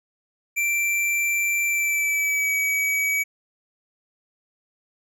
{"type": "tone with pitch glide", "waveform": "square", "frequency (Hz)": [2349, 2274], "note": ["D7", "C#7"], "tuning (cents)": [0, 44], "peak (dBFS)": -21, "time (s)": [0.56, 3.24], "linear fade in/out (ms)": 20, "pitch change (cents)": -56, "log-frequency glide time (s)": [1.67, 2.52], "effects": []}